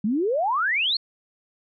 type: exponential sweep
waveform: sine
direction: up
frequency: 196 to 4448 Hz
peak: -20 dBFS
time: 0.04-0.97 s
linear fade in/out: 5 ms
effects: none